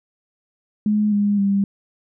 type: tone with pitch steps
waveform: sine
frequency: 210.6 / 204.5 / 198.55 Hz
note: G#3 / G#3 / G3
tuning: +24 / -26 / +22 cents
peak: -15 dBFS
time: 0.86-1.64 s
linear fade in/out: 2 ms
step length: 260 ms
effects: none